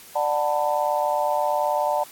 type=chord; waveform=sine; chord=B minor seventh; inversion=first; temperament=just; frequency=592.7 / 740.8 / 889 / 987.8 Hz; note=D5 / F#5 / A5 / B5; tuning=+16 / +2 / +18 / 0 cents; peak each=-24 / -26 / -24 / -30 dBFS; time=0.15-2.04 s; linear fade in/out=10 ms; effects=white hiss -45 dBFS RMS until 2.11 s + AAC 64 kbps